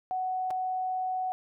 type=tone with dropouts; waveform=sine; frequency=744 Hz; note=F#5; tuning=9 cents sharp; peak=-28 dBFS; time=0.11-1.32 s; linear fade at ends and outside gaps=0 ms; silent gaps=0.505-0.509 s; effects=none